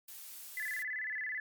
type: noise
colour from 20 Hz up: blue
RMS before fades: -48 dBFS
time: 0.08-0.83 s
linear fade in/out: 5 ms
type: tone with vibrato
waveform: sine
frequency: 1864.7 Hz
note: A#6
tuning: in tune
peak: -35 dBFS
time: 0.57-1.4 s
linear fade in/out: 2 ms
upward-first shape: square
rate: 18 Hz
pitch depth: 130 cents each way
effects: MP3 96 kbps